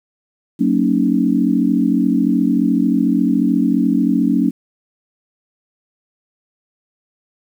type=chord; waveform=sine; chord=D# minor seventh; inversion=first; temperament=equal with one note detuned; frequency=185 / 228.4 / 277.2 / 311.1 Hz; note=F#3 / A#3 / C#4 / D#4; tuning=0 / -35 / 0 / 0 cents; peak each=-19 / -17 / -16 / -21 dBFS; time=0.59-4.51 s; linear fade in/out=20 ms; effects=8-bit